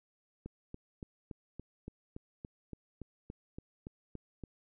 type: click train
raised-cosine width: 3 ms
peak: -30 dBFS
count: 15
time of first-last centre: 0.46-4.437 s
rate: 3.52 Hz
effects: none